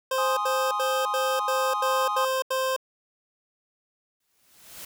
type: tone bursts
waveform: 25% pulse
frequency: 523.3 Hz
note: C5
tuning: in tune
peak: -20 dBFS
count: 8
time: 0.11-2.764 s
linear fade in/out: 5 ms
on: 260 ms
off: 82 ms
type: chord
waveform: triangle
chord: Ab major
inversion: none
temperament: equal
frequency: 830.6 / 1046.5 / 1244.5 Hz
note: Ab5 / C6 / Eb6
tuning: 0 / 0 / 0 cents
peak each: -29 / -28 / -26 dBFS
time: 0.18-2.25 s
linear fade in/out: 2 ms
type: noise with exponential growth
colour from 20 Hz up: white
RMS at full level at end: -38 dBFS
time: 4.2-4.85 s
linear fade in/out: 5 ms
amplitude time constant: 140 ms
effects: none